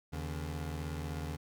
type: tone pair together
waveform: 25% pulse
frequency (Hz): 79.1 / 142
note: D#2 / C#3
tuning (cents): +29 / +42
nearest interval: minor seventh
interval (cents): 1013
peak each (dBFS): -34 / -39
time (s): 0.12-1.37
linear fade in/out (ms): 20
effects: none